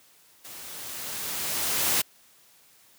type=noise with level ramp; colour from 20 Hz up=white; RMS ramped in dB=-43 to -23 dBFS; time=0.44-2.02 s; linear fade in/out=10 ms; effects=white hiss -58 dBFS RMS until 2.98 s + high-pass 80 Hz 12 dB/octave